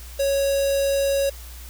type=tone with notch filter; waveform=square; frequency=553 Hz; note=C#5; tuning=4 cents flat; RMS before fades=-21 dBFS; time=0.19-1.3 s; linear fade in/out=10 ms; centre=1900 Hz; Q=1.1; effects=added 60 Hz sine -37 dBFS peak until 1.69 s + white hiss -44 dBFS RMS until 1.69 s